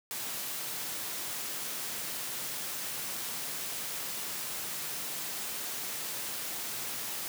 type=high-pass noise; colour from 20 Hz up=white; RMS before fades=-37 dBFS; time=0.11-7.28 s; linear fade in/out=0 ms; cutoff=100 Hz; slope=48 dB/octave; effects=none